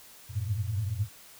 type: tone cluster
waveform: sine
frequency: 92.4 / 100.9 / 104.9 / 114.5 Hz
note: F#2 / G#2 / G#2 / A#2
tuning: -2 / -49 / +18 / -31 cents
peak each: -33 / -37 / -33 / -33 dBFS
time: 0.29-1.09 s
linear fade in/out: 50 ms
effects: white hiss -52 dBFS RMS until 1.39 s